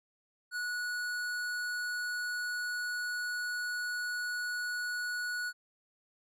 sine tone with hard clipping, 1465 Hz, F#6, 18 cents flat, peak -35 dBFS, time 0.51-5.53 s, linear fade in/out 50 ms, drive 14 dB, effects none

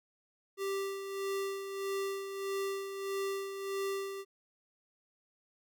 square tone with tremolo, 392 Hz, G4, in tune, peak -33 dBFS, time 0.57-4.25 s, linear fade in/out 50 ms, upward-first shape sine, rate 1.6 Hz, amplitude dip 55%, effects none

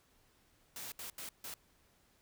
white noise bursts at uneven times, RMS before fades -45 dBFS, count 4, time 0.76-0.92 / 0.99-1.1 / 1.18-1.29 / 1.44-1.54 s, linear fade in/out 2 ms, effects pink hiss -70 dBFS RMS until 2.21 s

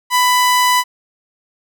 sawtooth tone, 995 Hz, B5, 13 cents sharp, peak -7 dBFS, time 0.1-0.84 s, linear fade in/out 50 ms, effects none

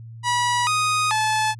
sawtooth tone with pitch steps, 971 / 1245 / 866 Hz, B5 / D#6 / A5, -30 / +1 / -28 cents, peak -15 dBFS, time 0.23-1.55 s, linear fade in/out 50 ms, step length 440 ms, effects added 114 Hz sine -36 dBFS peak until 1.59 s + resampled to 24000 Hz

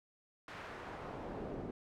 brown noise with band-pass filter sweep, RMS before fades -45 dBFS, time 0.48-1.71 s, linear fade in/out 2 ms, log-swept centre 1900 to 350 Hz, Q 0.9, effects none

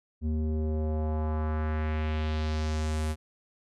square tone with low-pass filter sweep, 77.6 Hz, D#2, 4 cents flat, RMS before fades -29 dBFS, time 0.21-3.16 s, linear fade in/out 50 ms, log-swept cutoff 240 to 11000 Hz, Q 1.6, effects none

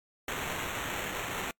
violet noise with sample-and-hold, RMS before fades -35 dBFS, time 0.28-1.51 s, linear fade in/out 2 ms, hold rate 4900 Hz, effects noise-tail reverb RT60 0.1 s tail -26 dB re dry + MP3 96 kbps

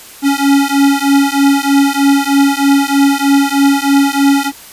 square beating tone pair, 277.2 / 280.4 Hz, C#4 / C#4, 0 / +20 cents, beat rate 3.2 Hz, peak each -12 dBFS, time 0.22-4.52 s, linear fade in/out 50 ms, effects white hiss -35 dBFS RMS until 4.72 s + resampled to 32000 Hz

